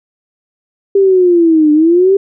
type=linear two-way sweep; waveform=sine; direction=down then up; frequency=398.9 to 296.9 to 398.9 Hz; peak=-5 dBFS; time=0.95-2.17 s; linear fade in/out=5 ms; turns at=1.72 s; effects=none